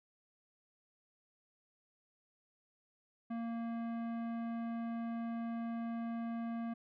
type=tone with tanh clipping; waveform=sine; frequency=231.1 Hz; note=A#3; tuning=15 cents flat; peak=-39 dBFS; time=3.3-6.74 s; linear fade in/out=10 ms; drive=15 dB; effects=none